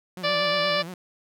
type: tone with vibrato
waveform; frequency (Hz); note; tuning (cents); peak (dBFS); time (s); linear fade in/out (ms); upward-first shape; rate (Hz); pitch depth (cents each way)
sawtooth; 174.6; F3; 0; -31; 0.17-0.94; 2; sine; 8.5; 110
type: harmonic tone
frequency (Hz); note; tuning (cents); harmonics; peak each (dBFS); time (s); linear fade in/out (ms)
585; D5; -7; 1 / 2 / 3 / 4 / 5 / 6 / 7 / 8 / 9; -25 / -28 / -30 / -31 / -32 / -33 / -33 / -34 / -35; 0.23-0.83; 20
effects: none